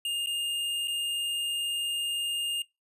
square tone with dropouts, 2823 Hz, F7, 18 cents sharp, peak -29 dBFS, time 0.05-2.62 s, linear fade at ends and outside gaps 2 ms, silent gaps 0.261-0.27 / 0.874-0.88 s, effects noise-tail reverb RT60 0.2 s tail -21 dB re dry + resampled to 32000 Hz

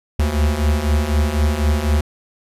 square beating tone pair, 71.8 / 75.8 Hz, D2 / D#2, -39 / -45 cents, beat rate 4 Hz, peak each -21 / -17 dBFS, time 0.19-2.01 s, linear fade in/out 5 ms, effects resampled to 32000 Hz

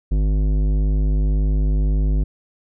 sine tone with tanh clipping, 50.9 Hz, G#1, 34 cents flat, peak -17 dBFS, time 0.11-2.24 s, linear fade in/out 10 ms, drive 14 dB, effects none

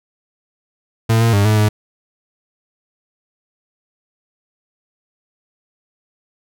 40% pulse tone with pitch steps, 112.9 / 115.2 / 101.1 / 107.5 / 106.1 Hz, A2 / A#2 / G#2 / A2 / G#2, +45 / -20 / -46 / -40 / +38 cents, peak -10 dBFS, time 1.09-1.69 s, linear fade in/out 10 ms, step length 120 ms, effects none

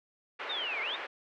white band-pass noise, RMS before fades -40 dBFS, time 0.39-1.07 s, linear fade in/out 10 ms, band 380 to 2500 Hz, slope 24 dB/octave
sine linear two-way sweep, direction down then up, 3781 to 2074 to 3781 Hz, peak -33 dBFS, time 0.49-0.96 s, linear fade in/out 10 ms, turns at 0.81 s
effects none

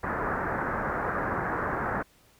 white low-pass noise, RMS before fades -30 dBFS, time 0.03-2.03 s, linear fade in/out 10 ms, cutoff 1700 Hz, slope 48 dB/octave, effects pink hiss -61 dBFS RMS until 2.39 s

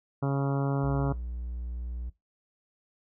harmonic tone, 138.59 Hz, C#3, in tune, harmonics 1 / 2 / 3 / 4 / 5 / 6 / 7 / 8 / 9 / 10, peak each -26 / -32 / -36 / -38 / -40 / -42 / -43 / -44 / -45 / -46 dBFS, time 0.22-1.13 s, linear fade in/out 10 ms
triangle tone, 60.3 Hz, B1, 41 cents flat, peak -31 dBFS, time 0.83-2.1 s, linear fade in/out 10 ms
effects noise-tail reverb RT60 0.2 s tail -20 dB re dry

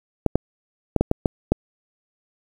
clicks, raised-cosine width 2 ms, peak -3 dBFS, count 7, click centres 0.263 / 0.356 / 0.963 / 1.01 / 1.114 / 1.258 / 1.52 s, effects 7-bit

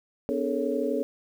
sine tone cluster, 250 / 290 / 422.5 / 454.4 / 555 Hz, B3 / D4 / G#4 / A#4 / C#5, +21 / -22 / +30 / -44 / +2 cents, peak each -31 dBFS, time 0.29-1.03 s, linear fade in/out 0 ms, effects 9-bit

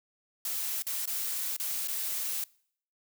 blue noise with dropouts, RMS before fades -33 dBFS, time 0.45-2.44 s, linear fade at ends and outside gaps 2 ms, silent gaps 0.822-0.867 / 1.057-1.075 / 1.566-1.598 / 1.875-1.882 s, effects noise-tail reverb RT60 0.6 s tail -24 dB re dry

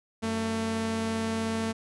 sawtooth tone pair together, 94.1 / 223.8 Hz, F#2 / A3, +30 / +30 cents, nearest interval octave + minor third, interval 1500 cents, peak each -33 / -24 dBFS, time 0.22-1.73 s, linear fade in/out 20 ms, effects resampled to 24000 Hz

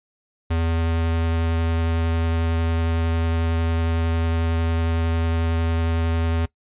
square tone with vibrato, 82.5 Hz, E2, 2 cents sharp, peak -20 dBFS, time 0.5-6.46 s, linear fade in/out 10 ms, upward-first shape triangle, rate 11 Hz, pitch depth 10 cents each way, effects noise-tail reverb RT60 0.1 s tail -20 dB re dry + resampled to 8000 Hz

